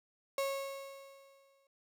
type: tone with exponential decay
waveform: 35% pulse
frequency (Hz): 548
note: C#5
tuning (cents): -20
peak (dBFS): -29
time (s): 0.38-1.67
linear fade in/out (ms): 2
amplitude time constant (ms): 280
effects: none